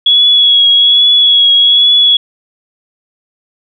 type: tone with vibrato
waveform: sine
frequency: 3356 Hz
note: G#7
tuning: 17 cents sharp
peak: -4 dBFS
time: 0.06-2.17 s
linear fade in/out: 5 ms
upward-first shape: triangle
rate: 1.2 Hz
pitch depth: 29 cents each way
effects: none